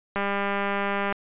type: click train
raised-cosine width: 0.5 ms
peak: -12 dBFS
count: 194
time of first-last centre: 0.16-1.125 s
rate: 200 Hz
effects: resampled to 8000 Hz